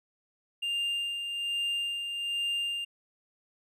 triangle tone with tremolo, 2800 Hz, F7, 4 cents sharp, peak -26 dBFS, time 0.62-2.85 s, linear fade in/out 10 ms, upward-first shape sine, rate 1.2 Hz, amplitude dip 45%, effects resampled to 32000 Hz

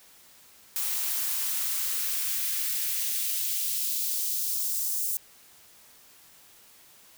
blue noise with high-pass filter sweep, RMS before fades -29 dBFS, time 0.76-5.17 s, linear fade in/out 0 ms, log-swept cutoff 590 to 7100 Hz, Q 1, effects white hiss -55 dBFS RMS until 7.17 s

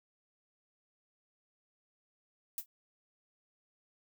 violet noise with exponential decay, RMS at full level -32 dBFS, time 2.58-2.66 s, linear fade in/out 2 ms, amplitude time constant 17 ms, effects none

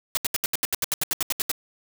white noise bursts, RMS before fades -24 dBFS, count 15, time 0.15-1.515 s, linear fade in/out 0 ms, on 21 ms, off 75 ms, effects none

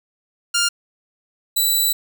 10% pulse tone pair in turn, 1402 / 3965 Hz, F6 / B7, +6 / +6 cents, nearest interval octave + tritone, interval 1800 cents, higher second, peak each -8 dBFS, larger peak neither, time 0.54-0.69 / 1.56-1.93 s, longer second, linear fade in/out 10 ms, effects none

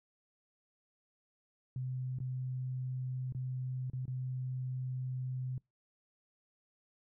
sine tone with dropouts, 128.3 Hz, C3, 34 cents flat, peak -35 dBFS, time 1.76-5.58 s, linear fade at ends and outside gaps 2 ms, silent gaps 2.187-2.202 / 3.324-3.348 / 3.9-3.933 / 4.055-4.079 s, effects noise-tail reverb RT60 0.2 s tail -26 dB re dry

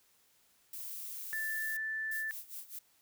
violet noise, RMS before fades -43 dBFS, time 0.73-1.77 s, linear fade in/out 5 ms
sine tone, 1760 Hz, A6, in tune, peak -34 dBFS, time 1.33-2.31 s, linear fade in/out 0 ms
violet noise with tremolo, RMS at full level -43 dBFS, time 2.11-2.79 s, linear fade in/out 5 ms, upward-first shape sine, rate 4.9 Hz, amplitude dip 85%
effects white hiss -69 dBFS RMS until 3.01 s

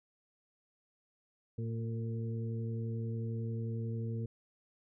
harmonic tone with a mistuned harmonic, 113.9 Hz, A#2, 40 cents flat, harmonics 1 / 2 / 3 / 4, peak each -35 / -42 / -50 / -46 dBFS, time 1.58-4.26 s, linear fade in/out 5 ms, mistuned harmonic 3, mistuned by +32 cents, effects none

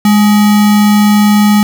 sine tone with sample-and-hold, 207.7 Hz, G#3, in tune, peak -4 dBFS, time 0.05-1.63 s, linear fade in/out 2 ms, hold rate 1050 Hz, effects none

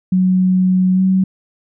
sine tone with pitch glide, 185 to 188.56 Hz, F#3 to F#3, 0 to +33 cents, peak -10 dBFS, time 0.12-1.24 s, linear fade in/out 5 ms, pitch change +33 cents, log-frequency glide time 0.94-1.01 s, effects none

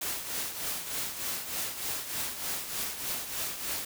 white noise with tremolo, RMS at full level -32 dBFS, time 0.01-3.85 s, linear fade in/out 5 ms, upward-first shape triangle, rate 3.3 Hz, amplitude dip 65%, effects none

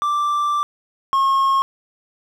triangle tone pair in turn, 1174.7 / 1082.9 Hz, D6 / C#6, 0 / -41 cents, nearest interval minor second, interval 141 cents, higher first, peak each -15 / -12 dBFS, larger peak second, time 0.02-0.63 / 1.13-1.62 s, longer first, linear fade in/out 0 ms, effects none

